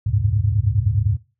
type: tone cluster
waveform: sine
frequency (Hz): 72.2 / 87.1 / 98.2 / 107.9 / 133.8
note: D2 / F2 / G2 / A2 / C3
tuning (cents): -29 / -4 / +4 / -33 / +39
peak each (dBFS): -27 / -27 / -20 / -19 / -27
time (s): 0.06-1.17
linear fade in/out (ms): 10
effects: noise-tail reverb RT60 0.3 s tail -19 dB re dry